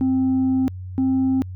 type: tone pair in turn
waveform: sine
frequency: 261.6 / 263.3 Hz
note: C4 / C4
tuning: 0 / +11 cents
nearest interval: unison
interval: 11 cents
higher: second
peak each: -14 / -14 dBFS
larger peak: neither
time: 0.01-0.68 / 0.98-1.42 s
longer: first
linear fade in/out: 0 ms
effects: tanh soft clip ceiling -15 dBFS + added 92 Hz sine -30 dBFS peak until 1.55 s